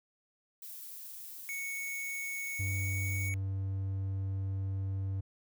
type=noise; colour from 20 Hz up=violet; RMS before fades=-46 dBFS; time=0.62-3.29 s; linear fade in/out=2 ms
type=tone with pitch glide; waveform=square; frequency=2217 to 2231 Hz; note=C#7 to C#7; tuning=0 to +11 cents; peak=-37 dBFS; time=1.49-3.34 s; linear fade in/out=0 ms; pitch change=+11 cents; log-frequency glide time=2.6-2.7 s
type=tone; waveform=triangle; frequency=96.6 Hz; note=G2; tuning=25 cents flat; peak=-30 dBFS; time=2.59-5.21 s; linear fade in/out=10 ms
effects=none